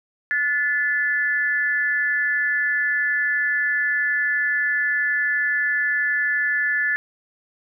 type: tone with amplitude modulation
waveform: sine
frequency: 1734 Hz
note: A6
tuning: 26 cents flat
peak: -15 dBFS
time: 0.31-6.96 s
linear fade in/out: 0 ms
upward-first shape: sine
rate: 291 Hz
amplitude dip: 75%
effects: none